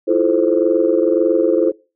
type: chord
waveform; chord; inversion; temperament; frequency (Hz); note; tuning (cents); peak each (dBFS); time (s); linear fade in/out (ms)
sine; F major seventh; third; just; 327.4 / 349.2 / 436.5 / 523.8; E4 / F4 / A4 / C5; -12 / 0 / -14 / +2; -17; 0.07-1.72; 20
effects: noise-tail reverb RT60 0.3 s tail -21 dB re dry + tanh soft clip ceiling -2 dBFS